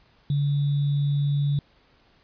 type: tone with sample-and-hold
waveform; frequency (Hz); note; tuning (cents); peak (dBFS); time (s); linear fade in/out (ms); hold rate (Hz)
sine; 143.2; D3; -43; -20; 0.3-1.59; 2; 3675
effects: pink hiss -60 dBFS RMS until 2.23 s + resampled to 11025 Hz